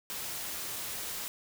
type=noise; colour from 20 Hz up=white; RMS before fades=-38 dBFS; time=0.1-1.28 s; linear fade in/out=0 ms; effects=none